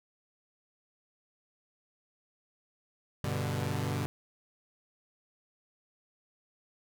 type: chord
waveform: sawtooth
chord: G major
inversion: none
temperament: equal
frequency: 98 / 123.47 / 146.83 Hz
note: G2 / B2 / D3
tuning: 0 / 0 / 0 cents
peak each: -31 dBFS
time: 3.24-4.06 s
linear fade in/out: 0 ms
effects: none